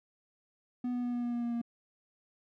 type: tone with pitch steps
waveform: triangle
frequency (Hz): 246.9 / 245.2 / 243.5 / 241.8 / 240.1 / 238.5 / 236.8 / 235.2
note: B3 / B3 / B3 / B3 / B3 / A#3 / A#3 / A#3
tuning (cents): 0 / -12 / -24 / -36 / -49 / +40 / +27 / +16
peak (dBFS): -29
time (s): 0.84-1.616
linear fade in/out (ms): 5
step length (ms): 97
effects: none